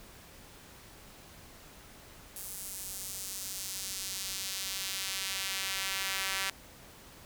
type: tone with high-pass filter sweep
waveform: sawtooth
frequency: 192.8 Hz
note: G3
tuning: 28 cents flat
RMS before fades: -37 dBFS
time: 2.36-6.5 s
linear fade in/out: 2 ms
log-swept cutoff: 9900 to 1800 Hz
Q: 0.9
effects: pink hiss -53 dBFS RMS until 7.25 s